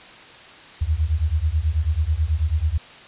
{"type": "beating tone pair", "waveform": "sine", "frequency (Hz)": [73.42, 82.62], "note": ["D2", "E2"], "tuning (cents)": [0, 4], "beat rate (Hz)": 9.2, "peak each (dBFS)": -21, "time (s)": [0.81, 2.78], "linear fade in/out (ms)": 10, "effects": ["white hiss -43 dBFS RMS until 3.07 s", "resampled to 8000 Hz"]}